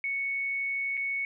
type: tone with dropouts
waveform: sine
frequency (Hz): 2217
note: C#7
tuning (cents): 0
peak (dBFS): -28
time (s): 0.04-1.25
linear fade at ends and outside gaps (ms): 1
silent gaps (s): 0.971-0.975
effects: none